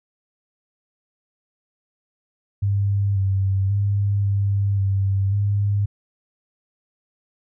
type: tone with pitch steps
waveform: sine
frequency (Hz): 100 / 96.8 / 100.8 / 99.8 / 97.7 / 101.5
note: G2 / G2 / G2 / G2 / G2 / G#2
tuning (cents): +35 / -21 / +49 / +32 / -5 / -39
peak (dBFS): -17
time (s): 2.62-5.86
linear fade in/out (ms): 10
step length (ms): 540
effects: none